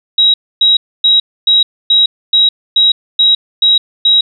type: tone bursts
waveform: sine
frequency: 3836 Hz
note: A#7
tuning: 49 cents sharp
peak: -5 dBFS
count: 10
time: 0.18-4.21 s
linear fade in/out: 5 ms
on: 160 ms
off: 270 ms
effects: none